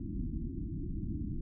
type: low-pass noise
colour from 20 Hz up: pink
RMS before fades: -37 dBFS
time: 0-1.41 s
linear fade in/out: 2 ms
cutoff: 340 Hz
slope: 96 dB/octave
effects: none